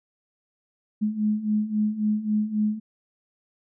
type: beating tone pair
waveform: sine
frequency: 210 / 213.7 Hz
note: G#3 / G#3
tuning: +19 / +50 cents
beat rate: 3.7 Hz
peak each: -27 / -23 dBFS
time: 1.01-2.8 s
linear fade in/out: 20 ms
effects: none